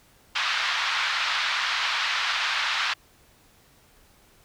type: band-pass noise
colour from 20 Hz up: pink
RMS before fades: -26 dBFS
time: 0.35-2.94 s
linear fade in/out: 10 ms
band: 1100 to 4400 Hz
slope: 24 dB/octave
effects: pink hiss -58 dBFS RMS until 4.44 s